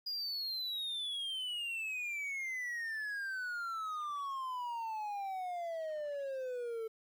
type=exponential sweep; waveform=triangle; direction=down; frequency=4906 to 440.9 Hz; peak=-35 dBFS; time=0.06-6.88 s; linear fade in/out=10 ms; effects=11-bit